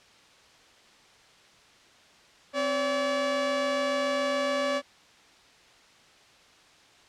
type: tone pair together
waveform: sawtooth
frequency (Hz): 262.1 / 571.3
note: C4 / D5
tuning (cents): +3 / -48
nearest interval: octave + minor second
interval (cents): 1349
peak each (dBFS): -29 / -22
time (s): 2.53-4.82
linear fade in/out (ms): 50
effects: white hiss -56 dBFS RMS until 7.08 s + low-pass 5000 Hz 12 dB/octave